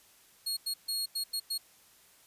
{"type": "tone bursts at uneven times", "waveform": "sawtooth", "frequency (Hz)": 4304, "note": "C8", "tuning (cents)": 48, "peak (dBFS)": -28, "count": 6, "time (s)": [[0.46, 0.57], [0.66, 0.74], [0.88, 1.06], [1.15, 1.24], [1.33, 1.4], [1.5, 1.58]], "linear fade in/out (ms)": 10, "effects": ["white hiss -61 dBFS RMS until 2.26 s", "resampled to 32000 Hz"]}